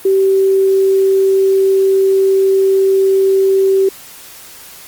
sine tone, 386.2 Hz, G4, 26 cents flat, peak -8 dBFS, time 0.05-3.89 s, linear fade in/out 5 ms, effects white hiss -36 dBFS RMS until 4.87 s + Opus 32 kbps

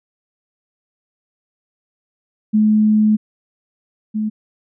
sine tone pair in turn, 214.1 / 215 Hz, A3 / A3, -47 / -40 cents, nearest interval unison, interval 7 cents, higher second, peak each -10 / -17 dBFS, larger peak first, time 2.53-3.17 / 4.14-4.3 s, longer first, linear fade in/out 20 ms, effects none

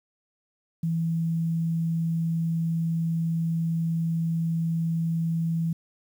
sine tone, 164.81 Hz, E3, in tune, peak -23 dBFS, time 0.83-5.73 s, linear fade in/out 5 ms, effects 9-bit

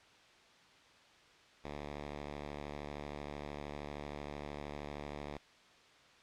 5% pulse tone, 73 Hz, D2, 10 cents flat, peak -31 dBFS, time 1.64-5.38 s, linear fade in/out 5 ms, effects white hiss -62 dBFS RMS until 6.22 s + low-pass 4000 Hz 12 dB/octave

